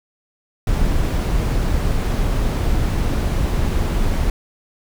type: noise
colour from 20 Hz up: brown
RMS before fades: -18 dBFS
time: 0.67-4.3 s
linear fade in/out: 2 ms
effects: none